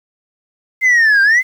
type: linear two-way sweep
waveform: sine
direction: down then up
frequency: 2093 to 1568 to 2093 Hz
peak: -5 dBFS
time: 0.81-1.43 s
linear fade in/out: 50 ms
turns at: 1.22 s
effects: tanh soft clip ceiling -7 dBFS + 7-bit